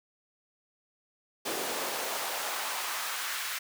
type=noise with high-pass filter sweep; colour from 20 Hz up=pink; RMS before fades=-34 dBFS; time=1.45-3.59 s; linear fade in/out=10 ms; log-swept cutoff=380 to 1600 Hz; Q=1.3; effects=none